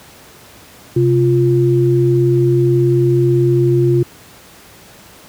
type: tone pair together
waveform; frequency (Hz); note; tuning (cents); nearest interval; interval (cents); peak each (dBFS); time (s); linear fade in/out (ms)
sine; 130.81 / 349.2; C3 / F4; 0 / 0; octave + perfect fourth; 1700; -12; 0.96-4.03; 5
effects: pink hiss -41 dBFS RMS until 5.28 s + high-pass 80 Hz 12 dB/octave